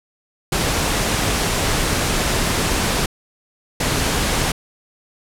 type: noise bursts at uneven times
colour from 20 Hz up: pink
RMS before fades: -19 dBFS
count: 2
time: 0.52-3.06 / 3.8-4.52 s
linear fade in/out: 5 ms
effects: low-pass 11000 Hz 12 dB/octave